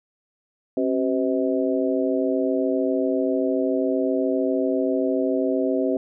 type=harmonic tone with a mistuned harmonic; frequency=127.5 Hz; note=C3; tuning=44 cents flat; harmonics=2 / 3 / 4 / 5; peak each=-23 / -25 / -26 / -27 dBFS; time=0.77-5.97 s; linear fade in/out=2 ms; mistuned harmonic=2; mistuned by=+95 cents; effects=none